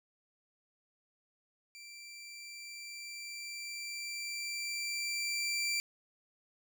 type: tone with level ramp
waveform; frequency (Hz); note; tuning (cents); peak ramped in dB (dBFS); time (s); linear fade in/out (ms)
20% pulse; 2349; D7; 0; -44 to -26; 1.75-5.8; 0
effects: none